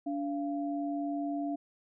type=tone pair together; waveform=sine; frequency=288.4 / 688 Hz; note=D4 / F5; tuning=-31 / -26 cents; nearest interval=octave + minor third; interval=1505 cents; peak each=-32 / -37 dBFS; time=0.06-1.56 s; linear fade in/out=10 ms; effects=none